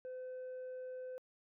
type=tone; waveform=sine; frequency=510 Hz; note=C5; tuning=44 cents flat; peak=-40 dBFS; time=0.05-1.18 s; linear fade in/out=0 ms; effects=tanh soft clip ceiling -42 dBFS